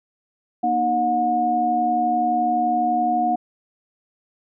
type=tone cluster; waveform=sine; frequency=237.4 / 309.1 / 723 Hz; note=A#3 / D#4 / F#5; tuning=+32 / -11 / -40 cents; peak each=-26 / -27 / -18 dBFS; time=0.63-3.36 s; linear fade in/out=10 ms; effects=none